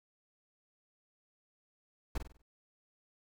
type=noise with echo; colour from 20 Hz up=brown; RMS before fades=-34 dBFS; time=2.15-2.18 s; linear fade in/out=5 ms; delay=48 ms; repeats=5; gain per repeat=-7 dB; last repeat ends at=2.42 s; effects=none